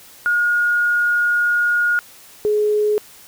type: tone pair in turn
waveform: sine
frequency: 1434 / 421.2 Hz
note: F6 / G#4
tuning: +45 / +24 cents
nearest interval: octave + major sixth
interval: 2121 cents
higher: first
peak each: -14 dBFS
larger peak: neither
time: 0.26-1.99 / 2.45-2.98 s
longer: first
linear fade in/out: 0 ms
effects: white hiss -44 dBFS RMS until 3.27 s